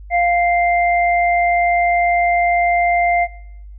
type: tone pair together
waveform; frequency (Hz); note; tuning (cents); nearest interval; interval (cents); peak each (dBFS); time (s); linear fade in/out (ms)
sine; 698.5 / 2093; F5 / C7; 0 / 0; octave + perfect fifth; 1900; -13 / -18; 0.1-3.28; 50
effects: noise-tail reverb RT60 0.8 s tail -21 dB re dry + added 50 Hz sine -33 dBFS peak until 3.78 s